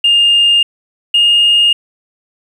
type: tone pair in turn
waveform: sine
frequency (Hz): 2819 / 2840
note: F7 / F7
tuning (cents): +16 / +28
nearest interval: unison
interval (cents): 12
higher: second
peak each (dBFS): -5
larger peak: neither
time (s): 0.04-0.63 / 1.14-1.73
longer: neither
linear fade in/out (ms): 5
effects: tanh soft clip ceiling -3 dBFS + 7-bit